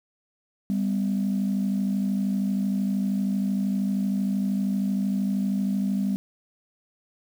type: tone pair together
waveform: sine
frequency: 197.5 / 250.4 Hz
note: G3 / B3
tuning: +13 / +24 cents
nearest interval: major third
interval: 411 cents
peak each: -22 / -28 dBFS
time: 0.7-6.16 s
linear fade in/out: 0 ms
effects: tanh soft clip ceiling -17 dBFS + 8-bit